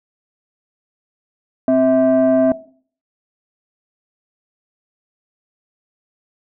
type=tone pair together; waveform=sine; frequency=261.6 / 649.9 Hz; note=C4 / E5; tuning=0 / -25 cents; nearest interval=octave + major third; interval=1575 cents; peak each=-12 dBFS; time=1.68-2.52 s; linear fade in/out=2 ms; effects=noise-tail reverb RT60 0.5 s tail -19 dB re dry + tanh soft clip ceiling -7 dBFS